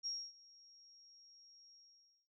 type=tone with ADSR envelope; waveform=sine; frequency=5588 Hz; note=F8; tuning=in tune; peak=-37 dBFS; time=0.03-2.28 s; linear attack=32 ms; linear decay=260 ms; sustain=-23 dB; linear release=540 ms; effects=none